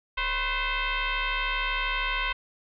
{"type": "tone with frequency modulation", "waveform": "sine", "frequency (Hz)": 554.4, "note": "C#5", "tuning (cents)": 0, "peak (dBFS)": -25, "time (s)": [0.17, 2.33], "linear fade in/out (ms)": 10, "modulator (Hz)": 518, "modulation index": 5.3, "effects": []}